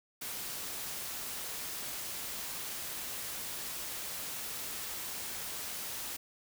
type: noise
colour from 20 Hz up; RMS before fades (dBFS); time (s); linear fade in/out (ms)
white; -40; 0.21-6.17; 10
effects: none